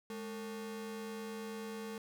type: ring-modulated tone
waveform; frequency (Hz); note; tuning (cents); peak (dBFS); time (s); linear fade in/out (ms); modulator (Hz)
45% pulse; 331.3; E4; +9; -38; 0.1-1.98; 2; 121
effects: none